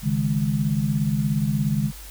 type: chord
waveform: sine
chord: C# suspended second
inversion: none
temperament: equal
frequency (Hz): 138.59 / 155.56 / 207.7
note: C#3 / D#3 / G#3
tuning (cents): 0 / 0 / 0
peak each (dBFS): -24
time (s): 0.02-1.92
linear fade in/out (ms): 50
effects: added 50 Hz sine -39 dBFS peak until 2.1 s + white hiss -43 dBFS RMS until 2.1 s